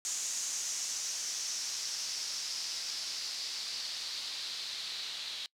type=noise with low-pass filter sweep; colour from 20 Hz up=blue; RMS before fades=-38 dBFS; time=0.05-5.46 s; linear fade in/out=0 ms; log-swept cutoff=6700 to 3900 Hz; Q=3.7; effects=noise-tail reverb RT60 0.1 s tail -24 dB re dry